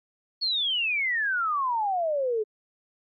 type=exponential sweep; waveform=sine; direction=down; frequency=4435 to 417 Hz; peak=-23 dBFS; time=0.41-2.44 s; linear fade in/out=20 ms; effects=MP3 32 kbps